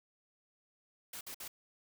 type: noise bursts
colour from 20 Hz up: white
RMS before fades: -45 dBFS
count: 3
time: 1.13-1.48 s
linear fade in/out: 5 ms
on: 80 ms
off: 55 ms
effects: none